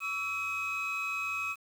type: tone cluster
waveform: triangle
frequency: 1128 / 1317 / 2539 Hz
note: C#6 / E6 / D#7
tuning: +30 / -2 / +34 cents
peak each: -37 / -36 / -30 dBFS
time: 0-1.56 s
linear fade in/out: 50 ms
effects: tanh soft clip ceiling -26 dBFS + 9-bit